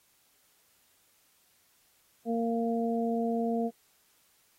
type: harmonic tone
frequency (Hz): 230.9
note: A#3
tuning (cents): -16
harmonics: 1 / 2 / 3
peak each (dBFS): -29 / -32 / -34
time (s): 2.25-3.71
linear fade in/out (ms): 50
effects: white hiss -67 dBFS RMS until 4.58 s + AAC 48 kbps